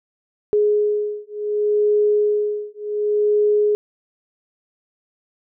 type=beating tone pair; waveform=sine; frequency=417.9 / 418.58 Hz; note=G#4 / G#4; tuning=+11 / +14 cents; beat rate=0.68 Hz; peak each=-19 dBFS; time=0.53-3.75 s; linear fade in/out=0 ms; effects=none